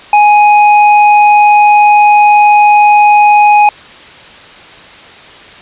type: tone with hard clipping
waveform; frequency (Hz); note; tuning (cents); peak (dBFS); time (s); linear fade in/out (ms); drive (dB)
sine; 833; G#5; +5; -4; 0.13-3.69; 2; 11
effects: white hiss -33 dBFS RMS until 5.61 s + resampled to 8000 Hz